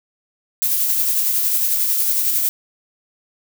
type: noise with tremolo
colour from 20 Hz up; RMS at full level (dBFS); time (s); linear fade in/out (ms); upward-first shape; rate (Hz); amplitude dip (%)
violet; -17; 0.62-2.49; 0; sine; 11; 30
effects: none